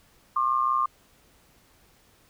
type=tone pair together; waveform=sine; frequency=1069.7 / 1195 Hz; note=C6 / D6; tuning=+38 / +30 cents; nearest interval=major second; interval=192 cents; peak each=-24 dBFS; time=0.36-0.86 s; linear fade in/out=5 ms; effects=pink hiss -60 dBFS RMS until 2.29 s